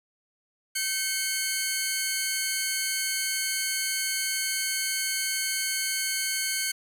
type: tone pair together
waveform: 10% pulse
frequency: 1541 / 2190 Hz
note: G6 / C#7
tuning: -30 / -22 cents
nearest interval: tritone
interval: 608 cents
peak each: -22 / -19 dBFS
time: 0.75-6.72 s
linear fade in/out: 10 ms
effects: none